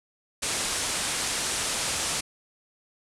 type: low-pass noise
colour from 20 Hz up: white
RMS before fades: -29 dBFS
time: 0.42-2.21 s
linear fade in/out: 10 ms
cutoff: 10000 Hz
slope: 48 dB/octave
effects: none